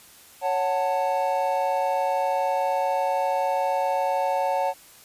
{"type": "chord", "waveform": "triangle", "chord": "F# minor", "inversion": "second", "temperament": "just", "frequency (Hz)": [555, 740, 888], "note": ["C#5", "F#5", "A5"], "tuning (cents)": [2, 0, 16], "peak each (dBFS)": -24, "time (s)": [0.41, 4.74], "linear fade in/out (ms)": 50, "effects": ["white hiss -50 dBFS RMS until 5.04 s", "resampled to 32000 Hz"]}